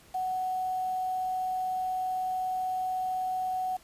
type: tone with quantisation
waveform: sine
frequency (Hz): 744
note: F#5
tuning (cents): +9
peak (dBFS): -28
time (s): 0.14-3.77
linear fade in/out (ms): 10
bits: 8
effects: pink hiss -57 dBFS RMS until 3.83 s + resampled to 32000 Hz